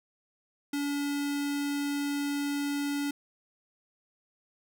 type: tone with notch filter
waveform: square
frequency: 285.9 Hz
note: D4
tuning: 46 cents flat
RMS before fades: -31 dBFS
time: 0.73-3.11 s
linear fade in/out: 5 ms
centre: 650 Hz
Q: 0.84
effects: none